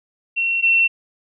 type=tone pair in turn; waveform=sine; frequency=2723 / 2709 Hz; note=F7 / E7; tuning=-44 / +47 cents; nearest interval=unison; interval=9 cents; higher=first; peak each=-17 / -12 dBFS; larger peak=second; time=0.36-0.62 / 0.62-0.88 s; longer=neither; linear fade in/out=20 ms; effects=none